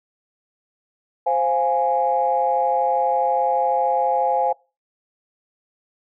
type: chord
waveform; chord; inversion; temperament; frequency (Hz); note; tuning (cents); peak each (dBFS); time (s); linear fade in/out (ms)
sine; F minor; second; equal; 523.3 / 698.5 / 830.6; C5 / F5 / Ab5; 0 / 0 / 0; -22 / -22 / -19; 1.26-4.53; 10
effects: noise-tail reverb RT60 0.3 s tail -24 dB re dry + tanh soft clip ceiling -7 dBFS